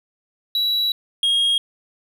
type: tone pair in turn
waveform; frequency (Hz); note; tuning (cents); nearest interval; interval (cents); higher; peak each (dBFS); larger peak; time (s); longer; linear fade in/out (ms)
triangle; 3913 / 3262; B7 / G#7; -17 / -32; minor third; 315; first; -16 / -14; second; 0.55-0.92 / 1.23-1.58; first; 2
effects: none